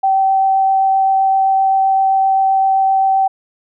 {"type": "tone with vibrato", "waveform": "sine", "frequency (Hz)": 772, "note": "G5", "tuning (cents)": -27, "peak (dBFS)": -10, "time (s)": [0.03, 3.28], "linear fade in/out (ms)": 10, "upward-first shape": "triangle", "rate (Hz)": 7.7, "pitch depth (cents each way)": 8, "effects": []}